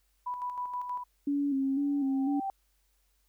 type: tone with tremolo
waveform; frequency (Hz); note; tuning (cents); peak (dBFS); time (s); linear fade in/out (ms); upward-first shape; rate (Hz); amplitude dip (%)
sine; 987.8; B5; 0; -31; 0.26-1.04; 10; square; 6.3; 45
type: tone with vibrato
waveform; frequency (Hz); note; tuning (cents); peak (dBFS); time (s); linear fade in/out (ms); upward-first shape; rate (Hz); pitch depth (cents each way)
sine; 277.2; C#4; 0; -26; 1.27-2.4; 5; square; 2; 45
type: tone with exponential growth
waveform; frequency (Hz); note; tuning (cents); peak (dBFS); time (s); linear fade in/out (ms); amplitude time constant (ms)
sine; 780; G5; -9; -29; 1.62-2.5; 1; 190
effects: added 48 Hz sine -70 dBFS peak until 3.28 s + white hiss -74 dBFS RMS until 3.28 s